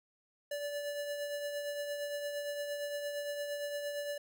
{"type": "tone with tremolo", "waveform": "square", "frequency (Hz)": 580, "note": "D5", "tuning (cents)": -22, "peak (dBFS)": -35, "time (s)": [0.51, 4.18], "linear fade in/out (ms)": 5, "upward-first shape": "triangle", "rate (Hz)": 8.7, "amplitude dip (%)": 45, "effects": []}